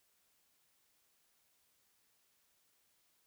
silence, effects white hiss -75 dBFS RMS until 3.26 s

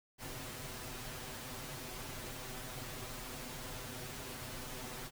pink noise with comb filter, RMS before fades -45 dBFS, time 0.18-5.11 s, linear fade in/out 50 ms, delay 7.9 ms, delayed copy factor +0.95, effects none

